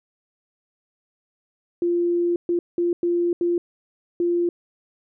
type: tone bursts at uneven times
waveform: sine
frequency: 346.7 Hz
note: F4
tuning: 13 cents flat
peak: -18 dBFS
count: 6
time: 1.82-2.36 / 2.49-2.59 / 2.78-2.93 / 3.03-3.33 / 3.41-3.58 / 4.2-4.49 s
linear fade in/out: 2 ms
effects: none